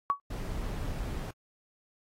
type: tone with exponential decay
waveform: sine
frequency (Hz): 1125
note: C#6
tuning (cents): +25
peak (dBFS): -19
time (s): 0.1-0.2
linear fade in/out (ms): 0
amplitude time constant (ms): 21
type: noise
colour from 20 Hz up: brown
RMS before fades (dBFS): -35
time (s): 0.3-1.31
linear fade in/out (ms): 5
effects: AAC 48 kbps